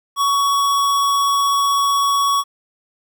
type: tone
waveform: square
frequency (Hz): 1121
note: C#6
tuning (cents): +19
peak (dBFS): -15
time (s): 0.16-2.44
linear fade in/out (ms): 50
effects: 9-bit